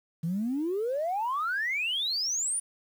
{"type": "exponential sweep", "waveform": "sine", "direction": "up", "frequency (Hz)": [157.5, 9800], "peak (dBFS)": -26, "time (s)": [0.23, 2.6], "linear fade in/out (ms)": 10, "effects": ["tanh soft clip ceiling -22 dBFS", "9-bit"]}